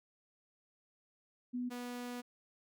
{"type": "tone pair in turn", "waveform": ["sine", "sawtooth"], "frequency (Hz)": [246.9, 244.6], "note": ["B3", "B3"], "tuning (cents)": [0, -16], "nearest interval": "unison", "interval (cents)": 16, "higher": "first", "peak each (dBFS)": [-35, -37], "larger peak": "first", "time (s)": [[1.53, 1.7], [1.7, 2.22]], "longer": "second", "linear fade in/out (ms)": 20, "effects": []}